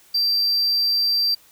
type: tone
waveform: triangle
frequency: 4699 Hz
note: D8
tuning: in tune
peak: -16 dBFS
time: 0.14-1.35 s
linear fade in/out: 10 ms
effects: white hiss -53 dBFS RMS until 1.51 s